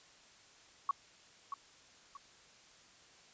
sine tone with echo, 1120 Hz, C#6, 18 cents sharp, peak -28 dBFS, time 0.89-0.91 s, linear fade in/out 2 ms, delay 630 ms, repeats 2, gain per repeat -9 dB, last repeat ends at 2.17 s, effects white hiss -61 dBFS RMS until 3.33 s + resampled to 16000 Hz

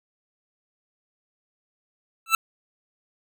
25% pulse tone with exponential growth, 1327 Hz, E6, 11 cents sharp, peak -8 dBFS, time 2.26-2.35 s, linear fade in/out 2 ms, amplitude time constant 18 ms, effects none

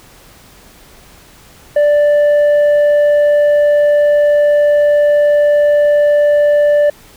sine tone with tanh clipping, 587.3 Hz, D5, in tune, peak -8 dBFS, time 1.76-6.9 s, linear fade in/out 5 ms, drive 4 dB, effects pink hiss -42 dBFS RMS until 7.16 s

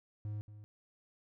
triangle tone with echo, 105.2 Hz, G#2, 23 cents sharp, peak -35 dBFS, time 0.25-0.41 s, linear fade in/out 0 ms, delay 230 ms, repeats 1, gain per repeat -12 dB, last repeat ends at 0.64 s, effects none

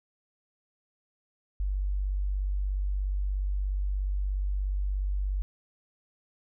sine tone, 48.45 Hz, G1, 20 cents flat, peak -26 dBFS, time 1.6-5.42 s, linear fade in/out 0 ms, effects none

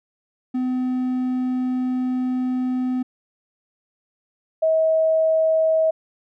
triangle / sine tone pair in turn, 253.9 / 639.8 Hz, B3 / D#5, +48 / +48 cents, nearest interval octave + major third, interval 1600 cents, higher second, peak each -18 / -15 dBFS, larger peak second, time 0.54-3.03 / 4.62-5.91 s, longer first, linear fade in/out 10 ms, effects none

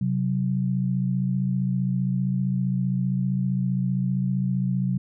sine tone pair together, 131.4 / 186.68 Hz, C3 / F#3, +8 / +16 cents, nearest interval tritone, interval 608 cents, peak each -24 dBFS, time 0.01-4.98 s, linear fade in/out 5 ms, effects none

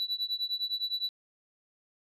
sine tone with tremolo, 3951 Hz, B7, in tune, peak -24 dBFS, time 0-1.09 s, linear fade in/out 0 ms, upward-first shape triangle, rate 9.8 Hz, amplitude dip 100%, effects tanh soft clip ceiling -26 dBFS

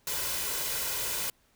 white noise with comb filter, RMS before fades -32 dBFS, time 0.07-1.3 s, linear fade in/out 2 ms, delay 2 ms, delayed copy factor +0.5, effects pink hiss -67 dBFS RMS until 1.55 s

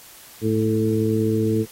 harmonic tone with a mistuned harmonic, 110 Hz, A2, in tune, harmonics 1 / 2 / 3 / 4, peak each -23 / -23 / -23 / -23 dBFS, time 0.41-1.66 s, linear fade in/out 50 ms, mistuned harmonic 1, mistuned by -22 cents, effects white hiss -45 dBFS RMS until 1.71 s + AAC 48 kbps

